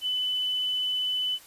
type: tone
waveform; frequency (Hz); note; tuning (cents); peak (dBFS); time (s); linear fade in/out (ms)
sine; 3005; F#7; +26; -25; 0.01-1.39; 50
effects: white hiss -51 dBFS RMS until 1.46 s + resampled to 32000 Hz